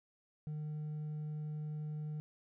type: tone with hard clipping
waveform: sine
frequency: 151.9 Hz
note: D#3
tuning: 41 cents flat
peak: -39 dBFS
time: 0.47-2.2 s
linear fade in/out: 0 ms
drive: 2 dB
effects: none